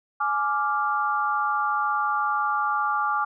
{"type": "chord", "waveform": "sine", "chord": "D diminished", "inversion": "second", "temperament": "equal with one note detuned", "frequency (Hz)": [840.3, 1174.7, 1396.9], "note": ["Ab5", "D6", "F6"], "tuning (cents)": [20, 0, 0], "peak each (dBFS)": [-27, -24, -28], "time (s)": [0.2, 3.25], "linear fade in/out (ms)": 10, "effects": []}